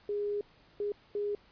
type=tone bursts at uneven times; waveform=sine; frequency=411.3 Hz; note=G#4; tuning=17 cents flat; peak=-30 dBFS; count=3; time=0.09-0.41 / 0.8-0.92 / 1.15-1.35 s; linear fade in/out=2 ms; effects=pink hiss -62 dBFS RMS until 1.51 s + resampled to 11025 Hz